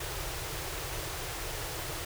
pink band-stop noise, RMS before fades -37 dBFS, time 0-2.05 s, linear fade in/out 5 ms, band 160 to 300 Hz, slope 96 dB/octave, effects none

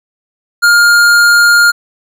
sine tone with tanh clipping, 1412 Hz, F6, 19 cents sharp, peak -6 dBFS, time 0.62-1.72 s, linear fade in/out 20 ms, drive 18 dB, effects none

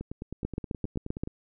two click trains, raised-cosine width 3 ms, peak -17 / -23 dBFS, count 7 / 13, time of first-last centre 0.45-1.235 / 0.01-1.274 s, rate 7.64 / 9.49 Hz, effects none

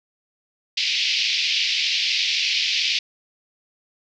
pink band-pass noise, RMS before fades -22 dBFS, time 0.77-2.99 s, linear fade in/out 5 ms, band 2300 to 5300 Hz, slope 48 dB/octave, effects none

